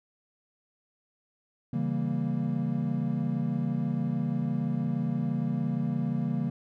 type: chord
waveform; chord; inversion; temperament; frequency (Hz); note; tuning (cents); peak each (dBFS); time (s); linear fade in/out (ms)
triangle; C# diminished seventh; none; equal; 138.59 / 164.81 / 196 / 233.1; C#3 / E3 / G3 / Bb3; 0 / 0 / 0 / 0; -30 / -30 / -32 / -29; 1.73-6.5; 5
effects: none